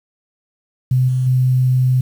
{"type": "tone with level steps", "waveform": "sine", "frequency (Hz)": 128.1, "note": "C3", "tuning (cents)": -36, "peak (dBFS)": [-11, -14, -11], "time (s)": [0.91, 2.01], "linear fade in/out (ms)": 5, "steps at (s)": [1.08, 1.26], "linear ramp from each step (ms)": 10, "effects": ["7-bit"]}